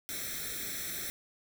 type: noise with comb filter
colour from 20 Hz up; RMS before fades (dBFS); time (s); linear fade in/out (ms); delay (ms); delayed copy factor
white; -38; 0.09-1.1; 0; 0.52; +0.95
effects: none